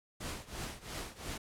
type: noise with tremolo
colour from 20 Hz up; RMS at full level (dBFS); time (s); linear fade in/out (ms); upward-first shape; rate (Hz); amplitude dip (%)
pink; -39; 0.2-1.38; 10; triangle; 2.9; 90
effects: low-pass 11000 Hz 12 dB/octave